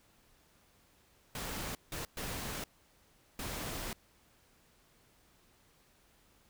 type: noise bursts at uneven times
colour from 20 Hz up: pink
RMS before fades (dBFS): -40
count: 4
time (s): 1.35-1.75 / 1.92-2.05 / 2.17-2.64 / 3.39-3.93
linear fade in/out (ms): 2
effects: pink hiss -67 dBFS RMS until 6.49 s